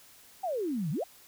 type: exponential two-way sweep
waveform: sine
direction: down then up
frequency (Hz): 800 to 138.59 to 800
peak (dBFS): -29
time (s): 0.43-1.04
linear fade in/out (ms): 10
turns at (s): 0.91
effects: white hiss -56 dBFS RMS until 1.27 s